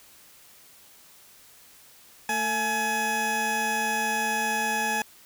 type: tone pair together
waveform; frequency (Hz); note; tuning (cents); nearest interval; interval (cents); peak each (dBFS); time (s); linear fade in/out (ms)
20% pulse; 223.8 / 845; A3 / G#5; +30 / +30; octave + major seventh; 2300; -28 / -20; 2.29-5.02; 2
effects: white hiss -53 dBFS RMS until 5.25 s